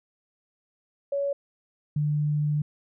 sine tone pair in turn, 562 / 148.85 Hz, C#5 / D3, +24 / +24 cents, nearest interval octave + major seventh, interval 2300 cents, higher first, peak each -24 / -22 dBFS, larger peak second, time 1.12-1.33 / 1.96-2.62 s, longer second, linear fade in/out 5 ms, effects none

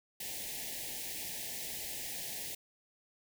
white band-stop noise, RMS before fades -41 dBFS, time 0.2-2.55 s, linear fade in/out 5 ms, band 890 to 1700 Hz, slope 96 dB/octave, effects none

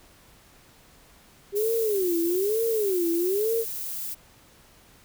sine tone with vibrato, 392 Hz, G4, in tune, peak -22 dBFS, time 1.52-3.65 s, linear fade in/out 50 ms, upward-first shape sine, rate 1.1 Hz, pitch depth 270 cents each way
violet noise, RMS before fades -33 dBFS, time 1.55-4.15 s, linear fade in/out 20 ms
effects pink hiss -55 dBFS RMS until 5.04 s

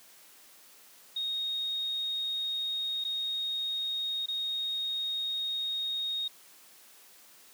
sine tone with dropouts, 3729 Hz, A#7, in tune, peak -30 dBFS, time 1.16-6.28 s, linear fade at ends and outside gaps 5 ms, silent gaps 3.041-3.048 / 4.26-4.283 s, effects white hiss -56 dBFS RMS until 7.53 s + high-pass 200 Hz 12 dB/octave

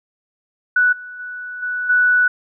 sine tone with level steps, 1480 Hz, F#6, in tune, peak -11 / -31 / -27 / -20 / -11 dBFS, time 0.76-2.28 s, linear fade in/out 5 ms, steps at 0.92 / 1.19 / 1.62 / 1.89 s, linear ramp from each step 10 ms, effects none

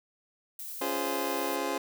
violet noise, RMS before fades -40 dBFS, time 0.59-1.56 s, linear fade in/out 2 ms
25% pulse chord, Db major seventh, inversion none, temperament just, 277.2 / 346.5 / 415.8 / 519.7 Hz, Db4 / F4 / Ab4 / C5, 0 / -14 / +2 / -12 cents, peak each -32 dBFS, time 0.81-1.78 s, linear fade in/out 5 ms
effects none

